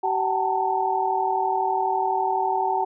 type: tone cluster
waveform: sine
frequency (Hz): 382.3 / 756 / 868 / 908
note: G4 / F#5 / A5 / A#5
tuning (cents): -43 / +37 / -24 / -46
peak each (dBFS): -28 / -24 / -27 / -26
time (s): 0.03-2.85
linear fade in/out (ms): 10
effects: none